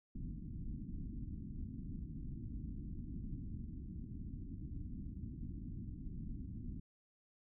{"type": "low-pass noise", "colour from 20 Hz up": "pink", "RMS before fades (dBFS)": -45, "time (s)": [0.15, 6.8], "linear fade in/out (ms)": 5, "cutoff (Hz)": 290, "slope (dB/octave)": 48, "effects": []}